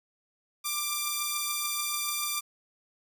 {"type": "beating tone pair", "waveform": "5% pulse", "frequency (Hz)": [1183, 1189.9], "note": ["D6", "D6"], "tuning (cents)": [12, 22], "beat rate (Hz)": 6.9, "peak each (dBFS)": [-18, -24], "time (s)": [0.64, 2.41], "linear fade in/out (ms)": 20, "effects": []}